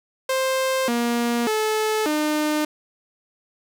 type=tone with pitch steps; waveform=sawtooth; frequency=525 / 237.2 / 432.9 / 303.1 Hz; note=C5 / A#3 / A4 / D#4; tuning=+6 / +30 / -28 / -45 cents; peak=-16 dBFS; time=0.29-2.65 s; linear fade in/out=5 ms; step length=590 ms; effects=none